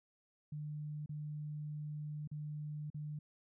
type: tone with dropouts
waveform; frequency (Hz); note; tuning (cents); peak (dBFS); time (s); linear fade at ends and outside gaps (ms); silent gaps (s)
sine; 150; D3; +37; -40; 0.52-3.19; 5; 1.061-1.092 / 2.275-2.314 / 2.902-2.944
effects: none